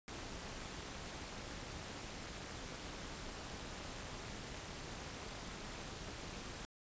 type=noise with amplitude modulation; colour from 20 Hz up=pink; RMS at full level=-44 dBFS; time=0.08-6.65 s; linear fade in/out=0 ms; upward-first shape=sine; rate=229 Hz; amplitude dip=70%; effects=resampled to 16000 Hz